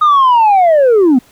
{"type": "linear sweep", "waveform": "sine", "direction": "down", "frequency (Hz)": [1248, 233.4], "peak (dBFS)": -3, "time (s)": [0.01, 1.19], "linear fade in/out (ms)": 10, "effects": ["tanh soft clip ceiling -4 dBFS", "pink hiss -47 dBFS RMS until 1.31 s"]}